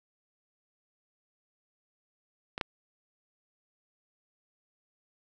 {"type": "clicks", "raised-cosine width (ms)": 0.3, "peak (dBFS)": [-19, -13], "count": 2, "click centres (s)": [2.579, 2.612], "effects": []}